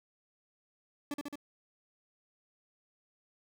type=tone with echo; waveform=40% pulse; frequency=288.9 Hz; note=D4; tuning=28 cents flat; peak=-33 dBFS; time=1.11-1.14 s; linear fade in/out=2 ms; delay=72 ms; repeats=3; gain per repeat=-2 dB; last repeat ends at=1.356 s; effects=none